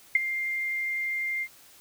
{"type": "tone with ADSR envelope", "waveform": "sine", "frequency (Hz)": 2104, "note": "C7", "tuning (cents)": 9, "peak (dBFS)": -14, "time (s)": [0.15, 1.48], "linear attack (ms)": 4, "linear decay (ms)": 19, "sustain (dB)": -13, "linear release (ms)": 60, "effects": ["white hiss -54 dBFS RMS until 1.8 s"]}